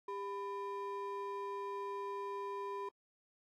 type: ring-modulated tone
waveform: triangle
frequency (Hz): 698.5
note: F5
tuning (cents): 0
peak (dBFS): -34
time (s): 0.08-2.89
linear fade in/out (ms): 5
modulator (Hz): 299
effects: AAC 48 kbps